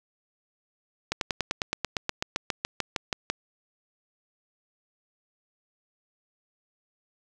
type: slowing click train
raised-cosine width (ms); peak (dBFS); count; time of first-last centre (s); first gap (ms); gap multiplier
0.2; -9; 18; 1.12-3.3; 92; 1.04
effects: none